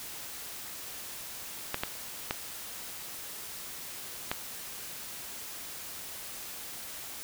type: clicks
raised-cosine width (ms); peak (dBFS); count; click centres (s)
0.3; -13; 4; 1.744 / 1.835 / 2.309 / 4.315
effects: white hiss -42 dBFS RMS until 7.23 s